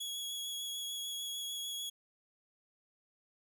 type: tone with vibrato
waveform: sawtooth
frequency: 3344 Hz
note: G#7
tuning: 11 cents sharp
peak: -35 dBFS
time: 0-1.9 s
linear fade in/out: 10 ms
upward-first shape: sine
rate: 6.7 Hz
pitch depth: 13 cents each way
effects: none